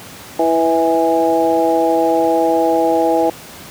harmonic tone with a mistuned harmonic, 164.81 Hz, E3, in tune, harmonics 2 / 3 / 4 / 5, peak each -17 / -17 / -17 / -17 dBFS, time 0.39-3.3 s, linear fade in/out 5 ms, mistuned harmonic 4, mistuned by -21 cents, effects pink hiss -35 dBFS RMS until 3.7 s + high-pass 100 Hz 12 dB/octave

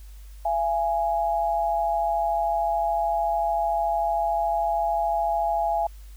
sine tone pair together, 677.1 / 830.6 Hz, E5 / G#5, +46 / 0 cents, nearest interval major third, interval 354 cents, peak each -24 dBFS, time 0.45-5.87 s, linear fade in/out 5 ms, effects added 50 Hz sine -40 dBFS peak until 6.16 s + white hiss -57 dBFS RMS until 6.16 s

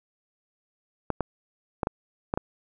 clicks, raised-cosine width 1 ms, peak -11 dBFS, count 6, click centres 1.103 / 1.207 / 1.832 / 1.871 / 2.339 / 2.375 s, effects none

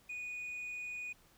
sine tone, 2468 Hz, D#7, 15 cents flat, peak -37 dBFS, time 0.09-1.13 s, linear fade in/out 10 ms, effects tanh soft clip ceiling -39 dBFS + pink hiss -66 dBFS RMS until 1.37 s

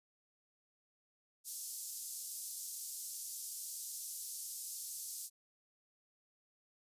white band-pass noise, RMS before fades -45 dBFS, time 1.44-5.3 s, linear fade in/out 50 ms, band 5300 to 13000 Hz, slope 24 dB/octave, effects resampled to 32000 Hz

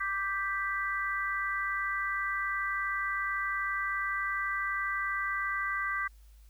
sine chord, G major, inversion second, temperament equal, 1174.7 / 1568 / 1975.5 Hz, D6 / G6 / B6, 0 / 0 / 0 cents, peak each -34 dBFS, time 0-6.08 s, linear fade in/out 10 ms, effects added 52 Hz sine -52 dBFS peak until 6.49 s + white hiss -68 dBFS RMS until 6.49 s

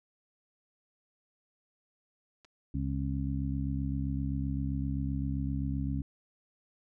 clicks, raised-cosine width 0.2 ms, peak -40 / -42 dBFS, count 2, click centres 2.447 / 2.45 s
harmonic tone, 67.7 Hz, C#2, 40 cents flat, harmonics 1 / 2 / 3 / 4, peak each -34 / -34 / -39 / -36 dBFS, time 2.74-6.02 s, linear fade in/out 5 ms
effects none

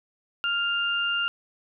sine tone pair together, 1400 / 2800 Hz, F6 / F7, +4 / +4 cents, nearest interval octave, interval 1200 cents, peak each -26 dBFS, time 0.44-1.28 s, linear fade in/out 0 ms, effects none

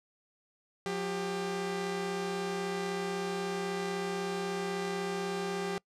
sawtooth tone pair together, 180 / 396.2 Hz, F#3 / G4, -47 / +18 cents, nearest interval octave + major second, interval 1365 cents, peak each -33 / -30 dBFS, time 0.86-5.78 s, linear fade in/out 0 ms, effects noise-tail reverb RT60 0.1 s tail -25 dB re dry + low-pass 8000 Hz 12 dB/octave

